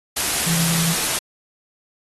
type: tone in noise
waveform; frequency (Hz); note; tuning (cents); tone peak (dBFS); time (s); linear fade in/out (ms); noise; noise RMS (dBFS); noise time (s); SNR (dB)
sine; 166.8; E3; +21; -22; 0.46-0.94; 10; white; -21; 0.16-1.19; -4
effects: AAC 32 kbps